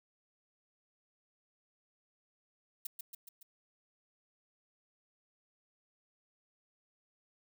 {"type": "noise with echo", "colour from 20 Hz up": "violet", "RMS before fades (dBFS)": -39, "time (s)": [2.85, 2.87], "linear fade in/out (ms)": 5, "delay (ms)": 140, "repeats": 4, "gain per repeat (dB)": -4, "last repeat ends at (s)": 3.43, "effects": []}